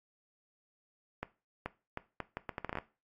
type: accelerating click train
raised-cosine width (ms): 0.5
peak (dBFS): -21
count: 13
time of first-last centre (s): 1.23-2.786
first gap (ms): 430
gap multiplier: 0.73
effects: noise-tail reverb RT60 0.3 s tail -17 dB re dry + AAC 64 kbps